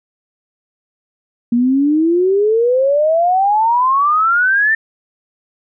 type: exponential sweep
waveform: sine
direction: up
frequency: 233.1 to 1812 Hz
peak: -10 dBFS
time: 1.52-4.75 s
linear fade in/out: 5 ms
effects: none